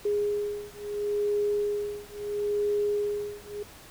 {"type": "beating tone pair", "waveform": "sine", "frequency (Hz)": [412.5, 413.24], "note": ["G#4", "G#4"], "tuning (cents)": [-12, -9], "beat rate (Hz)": 0.74, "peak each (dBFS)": -29, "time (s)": [0.05, 3.63], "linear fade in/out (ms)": 5, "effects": ["pink hiss -49 dBFS RMS until 3.9 s"]}